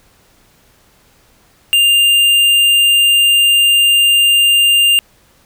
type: tone with tanh clipping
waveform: sine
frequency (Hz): 2800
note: F7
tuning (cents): +4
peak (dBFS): -9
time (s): 1.73-4.99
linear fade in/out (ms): 0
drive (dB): 14
effects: pink hiss -51 dBFS RMS until 5.45 s